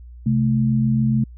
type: tone pair together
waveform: sine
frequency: 130.81 / 218 Hz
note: C3 / A3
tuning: 0 / -16 cents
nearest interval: major sixth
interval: 884 cents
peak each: -18 dBFS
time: 0.26-1.24 s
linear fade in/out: 5 ms
effects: added 60 Hz sine -37 dBFS peak until 1.37 s